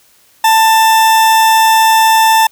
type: tone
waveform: 40% pulse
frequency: 888 Hz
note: A5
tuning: 16 cents sharp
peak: -5 dBFS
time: 0.44-2.47 s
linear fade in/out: 5 ms
effects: white hiss -49 dBFS RMS until 2.51 s